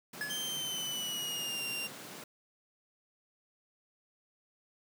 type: high-pass noise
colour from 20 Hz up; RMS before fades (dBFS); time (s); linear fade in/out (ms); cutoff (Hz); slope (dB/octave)
pink; -47; 0.13-2.24; 5; 130; 48
type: tone with exponential decay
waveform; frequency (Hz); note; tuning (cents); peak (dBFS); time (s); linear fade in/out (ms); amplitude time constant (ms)
square; 1702; G#6; +42; -33; 0.21-0.59; 1; 82
type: tone with pitch glide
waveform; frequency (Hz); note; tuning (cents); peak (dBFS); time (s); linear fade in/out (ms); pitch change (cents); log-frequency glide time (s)
sawtooth; 3136 to 2778; G7 to F7; 0 to -10; -32; 0.29-1.88; 20; -210; 0.47-1.63
effects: none